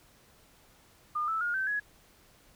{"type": "tone with pitch steps", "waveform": "sine", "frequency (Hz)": [1213, 1315.2, 1425.9, 1546, 1676.3], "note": ["D#6", "E6", "F6", "G6", "G#6"], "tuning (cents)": [-44, -4, 36, -24, 16], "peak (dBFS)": -28, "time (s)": [1.15, 1.8], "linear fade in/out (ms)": 10, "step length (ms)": 130, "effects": ["pink hiss -61 dBFS RMS until 2.55 s"]}